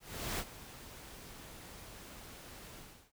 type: noise with ADSR envelope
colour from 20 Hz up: pink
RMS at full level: -36 dBFS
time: 0-3.12 s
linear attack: 380 ms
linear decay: 62 ms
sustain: -15 dB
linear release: 350 ms
effects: none